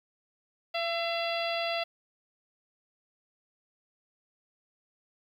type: harmonic tone with a mistuned harmonic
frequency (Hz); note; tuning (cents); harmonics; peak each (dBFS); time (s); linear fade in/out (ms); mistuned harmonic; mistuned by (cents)
677; E5; +46; 1 / 2 / 3 / 4 / 5 / 6 / 7; -31 / -39 / -39 / -36 / -38 / -43 / -42; 0.74-1.84; 10; 2; -24
effects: 10-bit